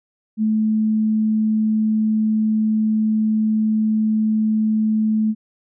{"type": "tone", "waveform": "sine", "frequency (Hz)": 217.1, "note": "A3", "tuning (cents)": -23, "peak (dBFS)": -15, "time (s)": [0.37, 5.35], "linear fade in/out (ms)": 50, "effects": []}